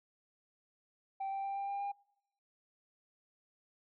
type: tone with pitch steps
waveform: sine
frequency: 779 / 784 / 789 / 794 / 799.1 / 804.1 Hz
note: G5 / G5 / G5 / G5 / G5 / G5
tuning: -11 / 0 / +11 / +22 / +33 / +44 cents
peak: -33 dBFS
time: 1.2-1.92 s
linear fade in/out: 10 ms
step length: 120 ms
effects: noise-tail reverb RT60 0.8 s tail -25 dB re dry + tanh soft clip ceiling -34 dBFS